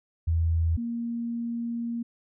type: tone pair in turn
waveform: sine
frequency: 82.41 / 234.2 Hz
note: E2 / A#3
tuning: 0 / +8 cents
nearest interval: octave + tritone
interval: 1808 cents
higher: second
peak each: -21 / -28 dBFS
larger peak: first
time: 0.27-0.77 / 0.77-2.03 s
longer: second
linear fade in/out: 10 ms
effects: none